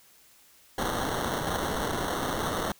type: noise with sample-and-hold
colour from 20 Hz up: white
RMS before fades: -30 dBFS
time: 0.78-2.72 s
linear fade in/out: 2 ms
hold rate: 2450 Hz
effects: white hiss -58 dBFS RMS until 2.79 s